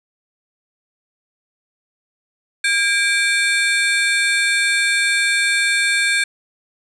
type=ring-modulated tone; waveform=35% pulse; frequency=1975.5 Hz; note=B6; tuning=in tune; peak=-10 dBFS; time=2.64-6.24 s; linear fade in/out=5 ms; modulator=361 Hz; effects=resampled to 24000 Hz + 8-bit